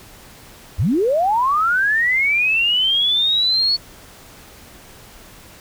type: linear sweep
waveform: sine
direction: up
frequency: 59.6 to 4435 Hz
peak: -14 dBFS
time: 0.78-3.77 s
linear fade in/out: 20 ms
effects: pink hiss -43 dBFS RMS until 5.6 s